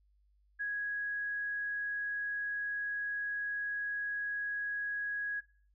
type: tone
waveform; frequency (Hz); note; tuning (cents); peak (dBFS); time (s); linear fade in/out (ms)
sine; 1661.2; G#6; 0; -33; 0.59-5.41; 20
effects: noise-tail reverb RT60 0.5 s tail -21 dB re dry + added 50 Hz sine -66 dBFS peak until 5.74 s